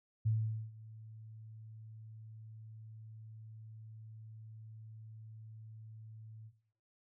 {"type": "tone with ADSR envelope", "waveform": "sine", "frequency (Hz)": 110, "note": "A2", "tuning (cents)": 0, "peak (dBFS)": -28, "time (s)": [0.25, 6.53], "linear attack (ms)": 14, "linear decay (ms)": 450, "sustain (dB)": -20, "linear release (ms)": 65, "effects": ["noise-tail reverb RT60 0.7 s tail -17 dB re dry"]}